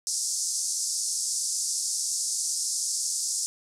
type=band-pass noise; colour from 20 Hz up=pink; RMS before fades=-29 dBFS; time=0.07-3.46 s; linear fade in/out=0 ms; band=5100 to 9800 Hz; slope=48 dB/octave; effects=none